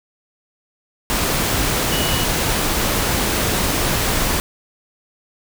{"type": "tone in noise", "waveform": "sine", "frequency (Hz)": 2935, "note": "F#7", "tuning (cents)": -15, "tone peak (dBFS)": -25, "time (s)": [1.92, 2.24], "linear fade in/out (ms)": 0, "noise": "pink", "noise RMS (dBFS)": -19, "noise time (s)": [1.1, 4.4], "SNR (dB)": -9, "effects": []}